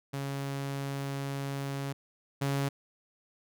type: tone pair in turn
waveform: sawtooth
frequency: 138.59 / 139.1 Hz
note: C#3 / C#3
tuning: 0 / +6 cents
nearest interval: unison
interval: 6 cents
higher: second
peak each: -29 / -24 dBFS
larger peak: second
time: 0.13-1.93 / 2.41-2.69 s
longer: first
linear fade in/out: 10 ms
effects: none